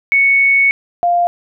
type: tone pair in turn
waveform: sine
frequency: 2217 / 698.3 Hz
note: C#7 / F5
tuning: 0 / 0 cents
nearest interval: octave + minor sixth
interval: 2000 cents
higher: first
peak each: -8 / -10 dBFS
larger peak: first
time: 0.12-0.71 / 1.03-1.27 s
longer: first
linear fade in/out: 0 ms
effects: none